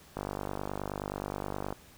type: click train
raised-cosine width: 1 ms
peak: -20 dBFS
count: 78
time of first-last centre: 0.17-1.726 s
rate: 49.5 Hz
effects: pink hiss -56 dBFS RMS until 1.97 s